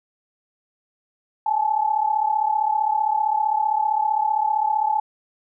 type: tone pair together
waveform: sine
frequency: 835 / 870.4 Hz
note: G#5 / A5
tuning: +9 / -19 cents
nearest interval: minor second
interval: 72 cents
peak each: -22 / -20 dBFS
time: 1.46-5 s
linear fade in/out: 5 ms
effects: none